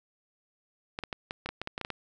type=clicks; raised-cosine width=0.3 ms; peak=-18 dBFS; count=12; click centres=0.989 / 1.037 / 1.128 / 1.309 / 1.46 / 1.49 / 1.616 / 1.674 / 1.779 / 1.813 / 1.849 / 1.903 s; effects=none